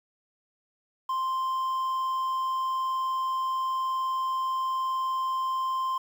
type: tone with quantisation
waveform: triangle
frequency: 1046.5 Hz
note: C6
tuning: in tune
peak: -24 dBFS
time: 1.09-5.98 s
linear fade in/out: 5 ms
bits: 9
effects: none